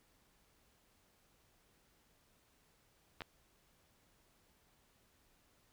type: clicks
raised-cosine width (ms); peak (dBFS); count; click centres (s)
0.3; -27; 2; 3.207 / 3.219
effects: pink hiss -72 dBFS RMS until 5.72 s